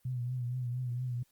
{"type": "tone with vibrato", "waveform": "sine", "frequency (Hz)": 124.2, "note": "B2", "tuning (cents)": 10, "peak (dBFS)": -32, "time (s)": [0.05, 1.23], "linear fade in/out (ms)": 5, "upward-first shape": "triangle", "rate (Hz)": 4.3, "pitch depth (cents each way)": 64, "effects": ["white hiss -71 dBFS RMS until 1.31 s", "Opus 24 kbps"]}